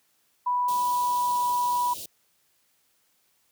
sine tone with pitch glide, 985 to 978.2 Hz, B5 to B5, -5 to -17 cents, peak -22 dBFS, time 0.46-1.94 s, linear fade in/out 10 ms, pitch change -12 cents, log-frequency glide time 0.6-1.5 s
white band-stop noise, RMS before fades -38 dBFS, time 0.68-2.06 s, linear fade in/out 5 ms, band 690 to 2800 Hz, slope 48 dB/octave
effects white hiss -68 dBFS RMS until 3.51 s + high-pass 60 Hz 12 dB/octave

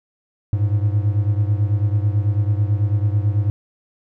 triangle beating tone pair, 101 / 110.1 Hz, G#2 / A2, -48 / +2 cents, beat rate 9.1 Hz, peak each -15 / -19 dBFS, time 0.53-3.5 s, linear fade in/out 0 ms, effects none

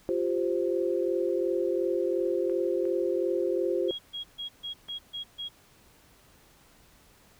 sine chord, F suspended second, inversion none, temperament equal, 349.2 / 392 / 523.3 Hz, F4 / G4 / C5, 0 / 0 / 0 cents, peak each -28 / -30 / -30 dBFS, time 0.09-3.91 s, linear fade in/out 0 ms
clicks, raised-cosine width 0.5 ms, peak -35 dBFS, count 3, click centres 2.497 / 2.854 / 4.886 s
sine tone bursts, 3298 Hz, G#7, 13 cents flat, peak -33 dBFS, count 7, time 3.88-5.49 s, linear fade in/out 20 ms, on 110 ms, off 140 ms
effects pink hiss -59 dBFS RMS until 7.39 s

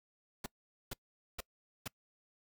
pink noise bursts, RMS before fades -40 dBFS, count 4, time 0.44-1.878 s, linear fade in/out 5 ms, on 22 ms, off 450 ms, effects noise-tail reverb RT60 0.1 s tail -25 dB re dry

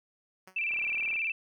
5% pulse tone with exponential decay, 187.2 Hz, F#3, 20 cents sharp, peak -35 dBFS, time 0.47-0.59 s, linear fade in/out 5 ms, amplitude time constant 26 ms
sine tone with vibrato, 2500 Hz, D#7, 8 cents sharp, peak -28 dBFS, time 0.56-1.32 s, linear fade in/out 5 ms, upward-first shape square, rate 19 Hz, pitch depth 99 cents each way
click train, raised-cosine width 0.5 ms, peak -35 dBFS, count 18, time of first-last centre 0.71-1.157 s, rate 38 Hz
effects none

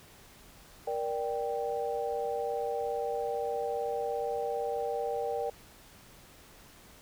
sine chord, G minor, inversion first, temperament just, 470.4 / 588 / 784 Hz, Bb4 / D5 / G5, +16 / +2 / 0 cents, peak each -33 / -36 / -35 dBFS, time 0.87-5.5 s, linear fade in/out 5 ms, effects pink hiss -55 dBFS RMS until 7.01 s

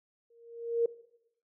sine tone with exponential growth, 466.2 Hz, A#4, in tune, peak -21 dBFS, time 0.3-0.86 s, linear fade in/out 5 ms, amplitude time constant 120 ms, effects noise-tail reverb RT60 0.8 s tail -19 dB re dry

